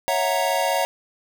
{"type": "chord", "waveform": "square", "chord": "F# dominant seventh", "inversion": "second", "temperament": "equal with one note detuned", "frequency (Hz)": [554.4, 659.3, 734.5, 932.3], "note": ["C#5", "E5", "F#5", "A#5"], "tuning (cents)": [0, 0, -13, 0], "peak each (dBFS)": -26, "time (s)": [0.08, 0.85], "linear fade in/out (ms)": 0, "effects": []}